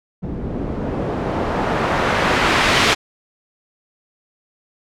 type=noise with low-pass filter sweep; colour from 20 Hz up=white; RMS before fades=-19 dBFS; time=0.22-2.95 s; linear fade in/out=20 ms; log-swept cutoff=220 to 3300 Hz; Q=0.75; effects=none